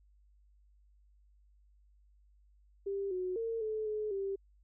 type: tone with pitch steps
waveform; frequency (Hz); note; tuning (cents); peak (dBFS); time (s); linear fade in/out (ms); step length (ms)
sine; 395.7 / 367.1 / 455.3 / 433.7 / 426.2 / 391.9; G4 / F#4 / A#4 / A4 / G#4 / G4; +16 / -14 / -41 / -25 / +45 / 0; -33; 2.86-4.36; 10; 250
effects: added 50 Hz sine -62 dBFS peak until 4.63 s